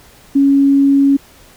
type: tone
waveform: sine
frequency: 277.4 Hz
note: C#4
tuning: 1 cent sharp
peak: -7 dBFS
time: 0.35-1.17 s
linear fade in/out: 10 ms
effects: pink hiss -44 dBFS RMS until 1.56 s